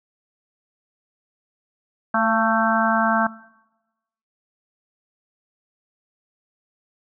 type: harmonic tone with a mistuned harmonic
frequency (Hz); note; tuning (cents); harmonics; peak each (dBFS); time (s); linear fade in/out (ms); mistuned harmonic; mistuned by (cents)
222.3; A3; +18; 1 / 3 / 4 / 5 / 6 / 7; -24 / -24 / -24 / -24 / -24 / -24; 2.14-3.27; 5; 3; +34
effects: noise-tail reverb RT60 1.0 s tail -20 dB re dry